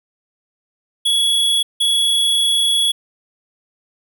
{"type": "tone pair in turn", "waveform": "square", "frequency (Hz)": [3366, 3366], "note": ["G#7", "G#7"], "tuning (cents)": [23, 23], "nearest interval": "unison", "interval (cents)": 0, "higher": "neither", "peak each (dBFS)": -14, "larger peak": "neither", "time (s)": [[1.05, 1.63], [1.8, 2.92]], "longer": "second", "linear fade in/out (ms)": 10, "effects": []}